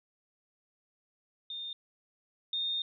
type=tone pair in turn; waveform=sine; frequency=3637 / 3662 Hz; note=A#7 / A#7; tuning=-43 / -32 cents; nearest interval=unison; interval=11 cents; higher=second; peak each=-37 / -30 dBFS; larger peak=second; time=1.5-1.73 / 2.53-2.82 s; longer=second; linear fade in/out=2 ms; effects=none